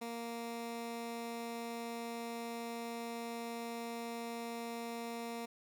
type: tone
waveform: 15% pulse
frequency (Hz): 233.1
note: A#3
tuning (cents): 0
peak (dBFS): -34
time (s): 0.01-5.46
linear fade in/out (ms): 10
effects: none